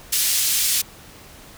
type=band-pass noise; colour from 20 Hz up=white; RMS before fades=-20 dBFS; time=0.12-0.82 s; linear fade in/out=10 ms; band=3000 to 13000 Hz; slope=12 dB/octave; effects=pink hiss -44 dBFS RMS until 1.57 s